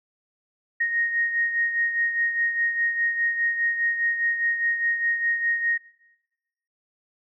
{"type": "beating tone pair", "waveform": "sine", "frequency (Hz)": [1864.7, 1869.6], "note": ["A#6", "A#6"], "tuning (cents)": [0, 5], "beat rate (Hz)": 4.9, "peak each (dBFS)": [-22, -30], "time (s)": [0.8, 5.78], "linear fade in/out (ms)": 10, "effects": ["noise-tail reverb RT60 1.0 s tail -19 dB re dry"]}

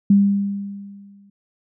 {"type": "tone with exponential decay", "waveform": "sine", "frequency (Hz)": 200, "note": "G3", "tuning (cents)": 35, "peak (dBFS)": -8, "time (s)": [0.1, 1.3], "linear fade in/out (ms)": 5, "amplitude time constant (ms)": 260, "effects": []}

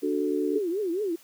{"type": "chord", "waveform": "sine", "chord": "D major", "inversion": "none", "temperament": "equal", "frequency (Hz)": [293.7, 370, 440], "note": ["D4", "F#4", "A4"], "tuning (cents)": [0, 0, 0], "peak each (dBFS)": [-27, -28, -29], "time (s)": [0.02, 0.59], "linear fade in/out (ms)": 20}
{"type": "tone with vibrato", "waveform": "sine", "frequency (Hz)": 376.7, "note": "F#4", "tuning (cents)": 31, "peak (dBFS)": -25, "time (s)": [0.53, 1.16], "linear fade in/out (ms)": 10, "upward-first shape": "triangle", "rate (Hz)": 4.6, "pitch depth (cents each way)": 270}
{"effects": ["white hiss -55 dBFS RMS until 1.23 s", "high-pass 150 Hz 12 dB/octave"]}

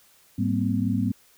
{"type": "tone cluster", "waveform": "sine", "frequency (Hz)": [106.3, 194.7, 233.1, 257.6], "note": ["G#2", "G3", "A#3", "C4"], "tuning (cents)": [41, -12, 0, -27], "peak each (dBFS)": -27, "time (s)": [0.38, 1.12], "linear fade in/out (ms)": 10, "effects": ["white hiss -58 dBFS RMS until 1.37 s"]}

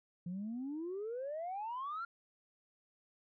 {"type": "exponential sweep", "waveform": "sine", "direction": "up", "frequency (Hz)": [170, 1408], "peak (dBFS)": -37, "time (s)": [0.26, 2.05], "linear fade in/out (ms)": 5, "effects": ["tanh soft clip ceiling -35 dBFS"]}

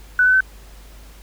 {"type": "tone with pitch steps", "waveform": "sine", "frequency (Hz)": [1490, 1509.1, 1528.4], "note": ["F#6", "F#6", "G6"], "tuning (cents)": [12, 34, -44], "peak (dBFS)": -11, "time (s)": [0.19, 0.406], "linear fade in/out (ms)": 2, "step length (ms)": 72, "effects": ["added 50 Hz sine -40 dBFS peak until 1.22 s", "pink hiss -48 dBFS RMS until 1.22 s"]}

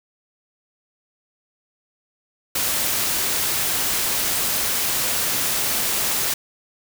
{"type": "noise", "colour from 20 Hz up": "white", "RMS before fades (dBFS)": -22, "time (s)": [2.55, 6.34], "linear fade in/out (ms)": 5, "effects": []}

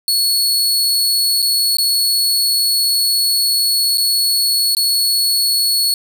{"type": "tone with dropouts", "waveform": "sawtooth", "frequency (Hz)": 4383, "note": "C#8", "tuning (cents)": -20, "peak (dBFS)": -10, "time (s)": [0.08, 5.94], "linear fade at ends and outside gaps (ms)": 1, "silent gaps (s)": [[1.42, 1.425], [1.77, 1.784], [3.974, 3.98], [4.75, 4.768]], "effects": []}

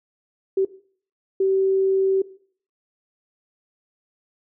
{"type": "tone bursts at uneven times", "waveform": "sine", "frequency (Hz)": 384.7, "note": "G4", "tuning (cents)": -33, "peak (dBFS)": -16, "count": 2, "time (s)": [[0.57, 0.65], [1.4, 2.22]], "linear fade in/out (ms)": 5, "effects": ["noise-tail reverb RT60 0.5 s tail -17 dB re dry"]}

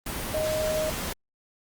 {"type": "tone in noise", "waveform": "sine", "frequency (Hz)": 622.3, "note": "D#5", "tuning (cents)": 0, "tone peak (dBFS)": -25, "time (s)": [0.34, 0.9], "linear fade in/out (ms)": 5, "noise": "pink", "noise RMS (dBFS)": -32, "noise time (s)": [0.06, 1.13], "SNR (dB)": 4, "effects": ["Opus 32 kbps"]}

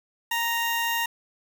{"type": "tone with notch filter", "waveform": "10% pulse", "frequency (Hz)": 932.3, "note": "A#5", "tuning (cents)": 0, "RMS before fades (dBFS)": -26, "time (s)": [0.31, 1.06], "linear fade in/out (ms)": 5, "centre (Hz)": 4700, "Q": 1, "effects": ["7-bit"]}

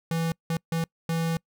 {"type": "tone bursts at uneven times", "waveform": "square", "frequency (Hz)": 164.81, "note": "E3", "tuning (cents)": 0, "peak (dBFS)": -25, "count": 4, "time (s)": [[0.11, 0.32], [0.5, 0.57], [0.72, 0.84], [1.09, 1.37]], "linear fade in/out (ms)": 2, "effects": ["noise-tail reverb RT60 0.1 s tail -26 dB re dry"]}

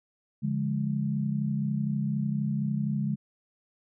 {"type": "chord", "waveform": "sine", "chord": "D diminished", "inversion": "none", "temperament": "equal with one note detuned", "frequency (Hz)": [143.64, 174.61, 207.7], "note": ["D3", "F3", "Ab3"], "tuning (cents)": [-38, 0, 0], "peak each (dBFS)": [-29, -35, -29], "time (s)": [0.42, 3.16], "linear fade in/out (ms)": 20, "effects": []}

